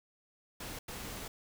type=noise bursts at uneven times; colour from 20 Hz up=pink; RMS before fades=-43 dBFS; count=2; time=0.6-0.79 / 0.88-1.28 s; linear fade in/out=5 ms; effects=none